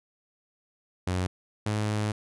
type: tone pair in turn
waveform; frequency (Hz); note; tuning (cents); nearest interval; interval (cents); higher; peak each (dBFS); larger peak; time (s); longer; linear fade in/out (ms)
sawtooth; 91.5 / 106.05; F#2 / G#2; -19 / +37; minor third; 256; second; -22; neither; 1.07-1.27 / 1.66-2.12; second; 5
effects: resampled to 24000 Hz